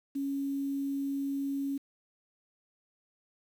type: tone with quantisation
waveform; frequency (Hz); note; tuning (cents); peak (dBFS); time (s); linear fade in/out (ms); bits
sine; 277.2; C#4; 0; -30; 0.15-1.78; 10; 9
effects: none